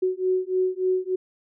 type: beating tone pair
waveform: sine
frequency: 369.4 / 372.8 Hz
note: F#4 / F#4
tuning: -3 / +13 cents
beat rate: 3.4 Hz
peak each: -24 dBFS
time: 0.02-1.16 s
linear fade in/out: 10 ms
effects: none